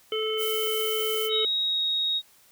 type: harmonic tone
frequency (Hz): 436.3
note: A4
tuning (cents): -15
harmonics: 1 / 3 / 5 / 7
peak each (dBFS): -27 / -37 / -39 / -30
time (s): 0.12-1.45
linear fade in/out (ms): 2
type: noise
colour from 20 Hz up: violet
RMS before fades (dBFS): -33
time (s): 0.37-1.3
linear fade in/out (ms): 50
type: tone with pitch glide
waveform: sine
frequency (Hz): 3788 to 3764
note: A#7 to A#7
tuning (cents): +27 to +16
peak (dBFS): -23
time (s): 1.29-2.22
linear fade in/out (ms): 50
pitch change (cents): -11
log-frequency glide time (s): 1.64-1.81
effects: white hiss -58 dBFS RMS until 2.51 s